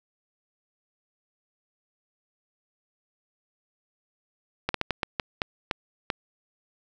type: slowing click train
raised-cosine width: 0.3 ms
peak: -9 dBFS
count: 9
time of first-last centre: 4.69-6.102 s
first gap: 53 ms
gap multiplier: 1.33
effects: none